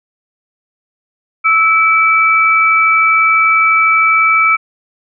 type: tone pair together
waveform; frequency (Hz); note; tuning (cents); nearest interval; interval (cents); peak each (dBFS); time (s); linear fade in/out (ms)
sine; 1313 / 2306; E6 / D7; -7 / -32; minor seventh; 975; -10; 1.44-4.57; 20
effects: none